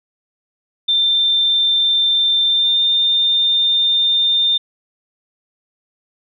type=tone with pitch glide; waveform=sine; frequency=3577 to 3610 Hz; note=A7 to A7; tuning=+28 to +44 cents; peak=-12 dBFS; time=0.88-4.58 s; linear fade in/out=10 ms; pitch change=+16 cents; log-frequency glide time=2.48-2.79 s; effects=none